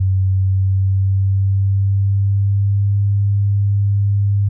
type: tone with pitch glide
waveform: sine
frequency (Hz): 95 to 100.65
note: F#2 to G2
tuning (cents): +46 to +46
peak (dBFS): -12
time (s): 0-4.49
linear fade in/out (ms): 10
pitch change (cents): +100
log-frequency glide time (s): 0.3-2.97
effects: none